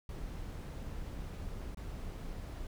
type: noise with dropouts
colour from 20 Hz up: brown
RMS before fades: -42 dBFS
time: 0.09-2.67 s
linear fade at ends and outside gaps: 2 ms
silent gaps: 1.747-1.771 s
effects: none